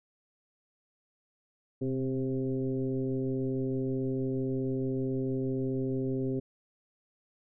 sine tone with frequency modulation, 262.8 Hz, C4, 8 cents sharp, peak -28 dBFS, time 1.81-6.4 s, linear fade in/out 10 ms, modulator 133 Hz, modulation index 1.3, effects none

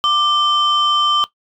sine tone pair together, 1183 / 3093 Hz, D6 / G7, +12 / -24 cents, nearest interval octave + perfect fourth, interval 1664 cents, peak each -13 dBFS, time 0.04-1.24 s, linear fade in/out 0 ms, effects noise-tail reverb RT60 0.1 s tail -17 dB re dry + tanh soft clip ceiling -8 dBFS

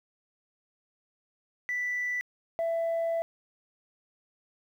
sine tone pair in turn, 1975.5 / 665.2 Hz, B6 / E5, 0 / +16 cents, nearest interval octave + perfect fifth, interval 1884 cents, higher first, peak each -27 / -24 dBFS, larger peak second, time 1.69-2.21 / 2.59-3.22 s, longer second, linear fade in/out 0 ms, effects tanh soft clip ceiling -25 dBFS + 10-bit

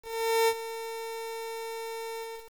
30% pulse tone with ADSR envelope, 453.4 Hz, A#4, 48 cents flat, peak -18 dBFS, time 0.02-2.54 s, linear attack 460 ms, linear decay 55 ms, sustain -14 dB, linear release 350 ms, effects 8-bit

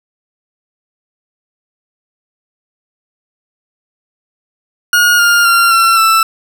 40% pulse tone with pitch steps, 1436 / 1408.1 / 1380.7 / 1353.8 / 1327.5 Hz, F6 / F6 / F6 / E6 / E6, +48 / +14 / -20 / +46 / +12 cents, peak -6 dBFS, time 4.93-6.23 s, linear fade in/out 2 ms, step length 260 ms, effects none

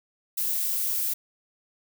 violet noise, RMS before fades -27 dBFS, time 0.37-1.14 s, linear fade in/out 10 ms, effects none

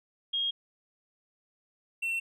sine / triangle tone pair in turn, 3255 / 2706 Hz, G#7 / E7, -36 / +45 cents, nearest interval minor third, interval 319 cents, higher first, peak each -27 dBFS, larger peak neither, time 0.33-0.51 / 2.02-2.2 s, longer neither, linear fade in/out 10 ms, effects resampled to 32000 Hz

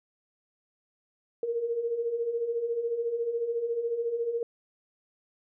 sine beating tone pair, 455.9 / 469.9 Hz, A#4 / A#4, -39 / +14 cents, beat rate 14 Hz, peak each -35 / -28 dBFS, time 1.43-4.43 s, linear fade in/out 2 ms, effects none

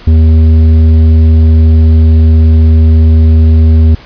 triangle tone with tanh clipping, 79.9 Hz, D#2, 47 cents sharp, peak -3 dBFS, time 0.07-3.95 s, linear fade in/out 5 ms, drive 13 dB, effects pink hiss -34 dBFS RMS until 4.05 s + resampled to 11025 Hz

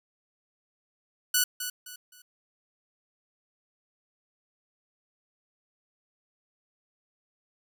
5% pulse tone with echo, 1480 Hz, F#6, in tune, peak -10 dBFS, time 1.34-1.44 s, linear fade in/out 5 ms, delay 260 ms, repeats 3, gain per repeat -10 dB, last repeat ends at 2.22 s, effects none

